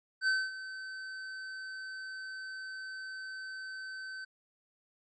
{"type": "tone with ADSR envelope", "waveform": "square", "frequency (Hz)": 1534, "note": "G6", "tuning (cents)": -38, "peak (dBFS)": -26, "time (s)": [0.21, 4.25], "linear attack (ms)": 65, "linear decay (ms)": 230, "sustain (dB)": -15, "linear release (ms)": 10, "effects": ["resampled to 16000 Hz"]}